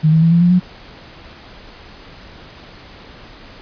sine tone with pitch steps, 155.56 / 160.3 / 165.19 / 170.23 / 175.42 / 180.77 Hz, D#3 / E3 / E3 / F3 / F3 / F#3, 0 / -48 / +4 / -44 / +8 / -40 cents, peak -8 dBFS, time 0.03-0.6 s, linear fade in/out 20 ms, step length 95 ms, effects pink hiss -39 dBFS RMS until 3.61 s + resampled to 11025 Hz

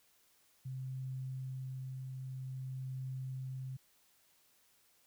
sine tone with tremolo, 130.81 Hz, C3, in tune, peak -38 dBFS, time 0.65-3.77 s, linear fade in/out 10 ms, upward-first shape triangle, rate 0.51 Hz, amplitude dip 30%, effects white hiss -70 dBFS RMS until 5.06 s

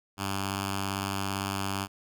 5% pulse tone with notch filter, 97.7 Hz, G2, 5 cents flat, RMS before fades -32 dBFS, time 0.17-1.88 s, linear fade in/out 50 ms, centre 510 Hz, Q 0.91, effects none

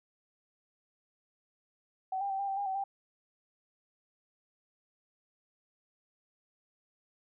sine tone with pitch steps, 758 / 798 / 774 / 796 / 778 / 807 / 764 / 790 Hz, F#5 / G5 / G5 / G5 / G5 / G#5 / G5 / G5, +42 / +31 / -22 / +26 / -13 / -50 / -45 / +13 cents, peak -31 dBFS, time 2.12-2.84 s, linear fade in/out 5 ms, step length 90 ms, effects none

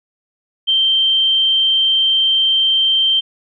sine tone, 3136 Hz, G7, in tune, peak -11 dBFS, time 0.67-3.21 s, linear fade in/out 20 ms, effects none

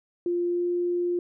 sine tone with pitch glide, 349.2 to 351.4 Hz, F4 to F4, 0 to +11 cents, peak -23 dBFS, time 0.26-1.19 s, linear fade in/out 2 ms, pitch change +11 cents, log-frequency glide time 0.44-0.66 s, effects none

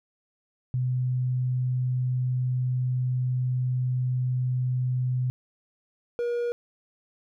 sine / triangle tone pair in turn, 126.5 / 477.6 Hz, B2 / A#4, +42 / +42 cents, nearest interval octave + major seventh, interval 2300 cents, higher second, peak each -23 dBFS, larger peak neither, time 0.74-5.3 / 6.19-6.52 s, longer first, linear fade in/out 0 ms, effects none

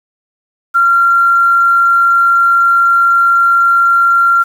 sine tone with quantisation, 1378 Hz, F6, 24 cents flat, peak -6 dBFS, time 0.74-4.44 s, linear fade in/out 20 ms, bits 6, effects none

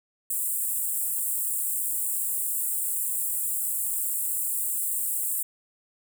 pink high-pass noise, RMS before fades -28 dBFS, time 0.3-5.43 s, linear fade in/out 5 ms, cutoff 7700 Hz, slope 96 dB/octave, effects none

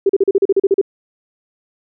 sine tone bursts, 392 Hz, G4, in tune, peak -8 dBFS, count 11, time 0.06-0.814 s, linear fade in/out 5 ms, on 34 ms, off 38 ms, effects none

